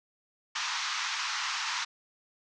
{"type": "band-pass noise", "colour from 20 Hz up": "pink", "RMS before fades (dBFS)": -33, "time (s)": [0.55, 1.85], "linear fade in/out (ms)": 10, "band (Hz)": [930, 6500], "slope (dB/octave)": 48, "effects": []}